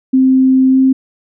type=tone with pitch glide; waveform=sine; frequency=261.6 to 263.7 Hz; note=C4 to C4; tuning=0 to +14 cents; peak=-6 dBFS; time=0.13-0.93 s; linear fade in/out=10 ms; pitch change=+14 cents; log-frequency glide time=0.7-0.78 s; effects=none